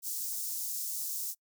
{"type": "high-pass noise", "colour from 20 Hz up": "white", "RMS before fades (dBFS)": -36, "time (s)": [0.02, 1.35], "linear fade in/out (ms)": 50, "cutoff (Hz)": 5500, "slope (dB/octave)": 24, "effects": ["noise-tail reverb RT60 0.1 s tail -25 dB re dry"]}